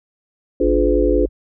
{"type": "tone", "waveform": "sine", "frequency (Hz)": 51.6, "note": "G#1", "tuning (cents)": -10, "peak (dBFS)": -19, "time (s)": [0.6, 1.29], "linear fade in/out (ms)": 50}
{"type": "chord", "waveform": "sine", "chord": "D diminished seventh", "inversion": "none", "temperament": "just", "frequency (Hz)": [293.7, 352.4, 422.9, 507.5], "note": ["D4", "F4", "Ab4", "Cb5"], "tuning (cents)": [0, 16, 31, 47], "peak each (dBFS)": -19, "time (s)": [0.6, 1.26], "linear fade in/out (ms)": 5}
{"effects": []}